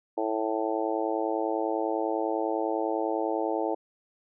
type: harmonic tone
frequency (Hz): 110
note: A2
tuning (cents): 0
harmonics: 3 / 4 / 5 / 6 / 7 / 8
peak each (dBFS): -31 / -32 / -33 / -34 / -34 / -35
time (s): 0.17-3.75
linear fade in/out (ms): 10
effects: none